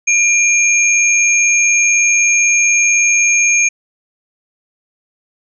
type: tone pair together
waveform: sine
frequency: 2394 / 6501 Hz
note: D7 / G#8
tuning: +33 / -38 cents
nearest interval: octave + perfect fourth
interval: 1729 cents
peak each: -11 / -13 dBFS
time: 0.07-3.69 s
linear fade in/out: 10 ms
effects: none